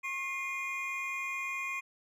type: tone cluster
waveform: triangle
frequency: 1082 / 2102 / 2447 Hz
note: C#6 / C7 / D#7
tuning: -42 / +7 / -29 cents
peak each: -39 / -37 / -35 dBFS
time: 0.03-1.81 s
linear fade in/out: 20 ms
effects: none